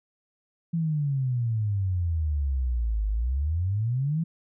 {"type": "exponential two-way sweep", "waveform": "sine", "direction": "down then up", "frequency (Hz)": [169.9, 50.5, 169.9], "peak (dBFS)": -23, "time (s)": [0.73, 4.24], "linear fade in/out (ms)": 10, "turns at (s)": 3.08, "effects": []}